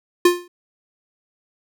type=tone with exponential decay; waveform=square; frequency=352.5 Hz; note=F4; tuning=16 cents sharp; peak=-8 dBFS; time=0.25-0.48 s; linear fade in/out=5 ms; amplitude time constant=48 ms; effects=none